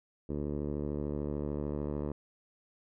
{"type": "tone with low-pass filter sweep", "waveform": "10% pulse", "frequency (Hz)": 73.42, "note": "D2", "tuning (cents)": 0, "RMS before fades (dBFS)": -35, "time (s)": [0.29, 2.12], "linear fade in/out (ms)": 5, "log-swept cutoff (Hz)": [430, 670], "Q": 1.3, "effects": []}